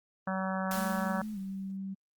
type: harmonic tone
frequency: 189.4 Hz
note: F#3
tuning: 41 cents sharp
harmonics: 1 / 3 / 4 / 5 / 6 / 7 / 8 / 9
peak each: -33 / -38 / -39 / -40 / -41 / -41 / -42 / -43 dBFS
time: 0.27-1.22 s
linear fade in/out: 5 ms
type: noise with exponential decay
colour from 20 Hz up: white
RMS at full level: -38 dBFS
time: 0.71-1.77 s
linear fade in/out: 2 ms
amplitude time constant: 230 ms
type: tone with pitch glide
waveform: sine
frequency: 214.2 to 193.05 Hz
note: A3 to G3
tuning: -46 to -26 cents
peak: -35 dBFS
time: 0.75-1.95 s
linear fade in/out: 20 ms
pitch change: -180 cents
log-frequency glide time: 1.33-1.38 s
effects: Opus 32 kbps